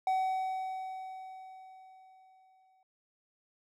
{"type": "tone with exponential decay", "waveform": "triangle", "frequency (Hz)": 755, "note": "F#5", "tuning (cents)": 35, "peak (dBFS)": -24, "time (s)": [0.07, 2.83], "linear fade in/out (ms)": 2, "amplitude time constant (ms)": 600, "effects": []}